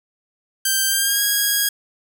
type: tone with pitch glide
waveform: 5% pulse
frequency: 1568 to 1643.1 Hz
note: G6 to G#6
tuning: 0 to -19 cents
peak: -6 dBFS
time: 0.65-1.69 s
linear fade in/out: 5 ms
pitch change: +81 cents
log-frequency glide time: 0.88-1.22 s
effects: none